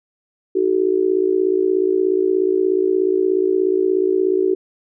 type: tone with amplitude modulation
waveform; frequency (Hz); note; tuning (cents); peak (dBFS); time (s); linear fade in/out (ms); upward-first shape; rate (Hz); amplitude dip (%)
sine; 376.1; F#4; +28; -10; 0.55-4.55; 10; sine; 56.8; 90
effects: none

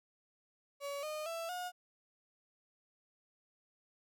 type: tone with pitch steps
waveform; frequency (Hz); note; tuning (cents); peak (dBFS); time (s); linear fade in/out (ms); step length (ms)
35% pulse; 565 / 612.6 / 664.2 / 720.1; C#5 / D#5 / E5 / F#5; +33 / -27 / +13 / -47; -37; 0.8-1.72; 50; 230
effects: none

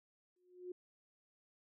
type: tone with exponential growth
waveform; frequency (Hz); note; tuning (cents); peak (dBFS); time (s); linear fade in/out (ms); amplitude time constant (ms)
sine; 360.9; F#4; -43; -40; 0.36-0.72; 5; 77
effects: none

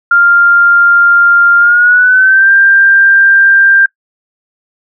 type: tone with pitch glide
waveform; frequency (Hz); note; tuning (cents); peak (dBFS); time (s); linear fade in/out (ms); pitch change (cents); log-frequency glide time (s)
sine; 1396.9 to 1586.2; F6 to G6; 0 to +20; -3; 0.11-3.86; 5; +220; 1.58-2.51
effects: noise-tail reverb RT60 0.1 s tail -22 dB re dry

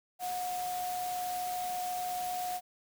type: tone in noise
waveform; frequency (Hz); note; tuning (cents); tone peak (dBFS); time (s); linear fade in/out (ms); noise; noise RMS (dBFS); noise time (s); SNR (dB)
sine; 725; F#5; -35; -33; 0.19-2.61; 50; white; -43; 0.19-2.61; +7
effects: none

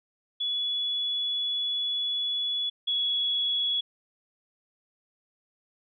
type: tone pair in turn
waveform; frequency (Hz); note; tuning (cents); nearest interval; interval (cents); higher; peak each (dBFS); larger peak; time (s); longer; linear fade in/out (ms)
sine; 3405 / 3368; G#7 / G#7; +42 / +24; unison; 18; first; -26 / -24; second; 0.4-2.7 / 2.87-3.81; first; 10
effects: none

